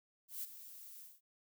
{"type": "noise with ADSR envelope", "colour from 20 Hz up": "violet", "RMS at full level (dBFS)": -41, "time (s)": [0.28, 1.21], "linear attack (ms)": 150, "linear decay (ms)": 26, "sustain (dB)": -12, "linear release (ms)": 200, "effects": []}